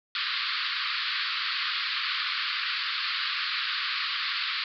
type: band-pass noise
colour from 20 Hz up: white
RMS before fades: -30 dBFS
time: 0.15-4.64 s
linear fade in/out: 2 ms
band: 1100 to 4700 Hz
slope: 96 dB/octave
effects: none